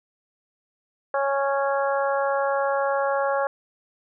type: harmonic tone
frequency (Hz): 276.6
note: C#4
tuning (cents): -4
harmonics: 2 / 3 / 4 / 5 / 6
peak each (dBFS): -23 / -27 / -29 / -31 / -33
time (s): 1.14-3.47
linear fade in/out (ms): 2
effects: none